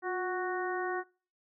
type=harmonic tone with a mistuned harmonic; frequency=370 Hz; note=F#4; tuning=in tune; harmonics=1 / 2 / 3 / 4 / 5; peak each=-34 / -37 / -39 / -40 / -41 dBFS; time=0.02-1.04 s; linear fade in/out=50 ms; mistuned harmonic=1; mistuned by=-51 cents; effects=noise-tail reverb RT60 0.4 s tail -24 dB re dry